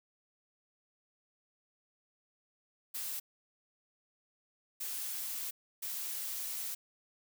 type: noise bursts at uneven times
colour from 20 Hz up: blue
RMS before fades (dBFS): -39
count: 3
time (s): 2.94-3.2 / 4.8-5.51 / 5.82-6.75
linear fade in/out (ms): 10
effects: none